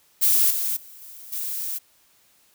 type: noise with level steps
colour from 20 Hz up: violet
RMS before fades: -18 / -25 / -45 / -42 / -29 dBFS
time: 0.21-1.79 s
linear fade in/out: 20 ms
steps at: 0.5 / 0.76 / 1.01 / 1.32 s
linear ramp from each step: 10 ms
effects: white hiss -60 dBFS RMS until 2.54 s